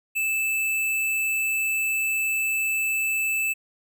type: tone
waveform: square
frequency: 2631 Hz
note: E7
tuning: 4 cents flat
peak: -23 dBFS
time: 0.15-3.54 s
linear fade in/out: 20 ms
effects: none